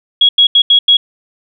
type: tone bursts at uneven times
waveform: sine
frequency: 3322 Hz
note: G#7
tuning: in tune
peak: -4 dBFS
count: 5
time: 0.21-0.29 / 0.38-0.47 / 0.55-0.62 / 0.7-0.79 / 0.88-0.97 s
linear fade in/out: 5 ms
effects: none